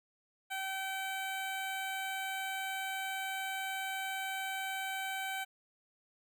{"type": "tone with notch filter", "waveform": "15% pulse", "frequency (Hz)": 769, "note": "G5", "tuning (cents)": -33, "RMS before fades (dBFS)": -38, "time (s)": [0.5, 5.45], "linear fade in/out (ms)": 20, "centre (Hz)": 5500, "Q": 1.6, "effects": []}